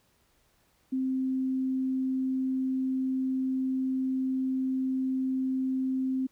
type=tone; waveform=sine; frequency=261.6 Hz; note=C4; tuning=in tune; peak=-26 dBFS; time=0.92-6.27 s; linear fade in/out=10 ms; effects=pink hiss -68 dBFS RMS until 6.31 s